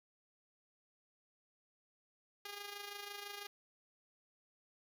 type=tone with amplitude modulation; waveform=5% pulse; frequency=407.3 Hz; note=G#4; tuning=34 cents flat; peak=-32 dBFS; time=2.45-3.47 s; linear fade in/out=5 ms; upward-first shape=sine; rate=26 Hz; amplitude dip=55%; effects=none